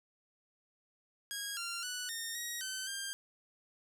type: tone with pitch steps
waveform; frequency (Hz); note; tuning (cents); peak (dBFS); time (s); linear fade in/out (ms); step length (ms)
10% pulse; 1640 / 1384 / 1481 / 1835 / 1893 / 1530 / 1595; G#6 / F6 / F#6 / A#6 / A#6 / G6 / G6; -22 / -16 / +1 / -28 / +26 / -42 / +30; -29; 1.31-3.13; 0; 260
effects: none